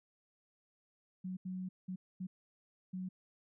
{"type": "tone bursts at uneven times", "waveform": "sine", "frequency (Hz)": 185, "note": "F#3", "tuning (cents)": 0, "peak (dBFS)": -38, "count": 5, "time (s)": [[1.24, 1.37], [1.45, 1.69], [1.88, 1.96], [2.2, 2.27], [2.93, 3.09]], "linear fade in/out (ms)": 10, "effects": []}